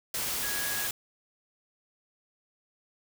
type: tone in noise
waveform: sine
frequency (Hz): 1661.2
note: G#6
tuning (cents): 0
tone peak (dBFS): -36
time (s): 0.43-0.87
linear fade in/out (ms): 2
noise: white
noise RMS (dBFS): -32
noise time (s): 0.14-0.91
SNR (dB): -7
effects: none